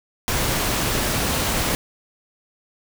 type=noise; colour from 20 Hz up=pink; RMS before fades=-22 dBFS; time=0.28-1.75 s; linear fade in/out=0 ms; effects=none